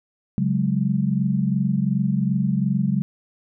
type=chord; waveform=sine; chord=C# suspended fourth; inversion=none; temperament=equal; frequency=138.59 / 185 / 207.7 Hz; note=C#3 / F#3 / G#3; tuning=0 / 0 / 0 cents; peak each=-23 / -22 / -23 dBFS; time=0.38-3.02 s; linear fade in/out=0 ms; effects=none